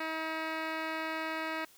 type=tone with low-pass filter; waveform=10% pulse; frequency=319 Hz; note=D#4; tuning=43 cents sharp; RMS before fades=-36 dBFS; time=0-1.65 s; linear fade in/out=5 ms; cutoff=3000 Hz; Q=2.5; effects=white hiss -60 dBFS RMS until 1.77 s